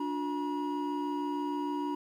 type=tone cluster; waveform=triangle; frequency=291.5 / 357.9 / 960 Hz; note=D4 / F4 / B5; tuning=-13 / +42 / -49 cents; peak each=-31 / -37 / -34 dBFS; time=0-1.95 s; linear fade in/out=5 ms; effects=11-bit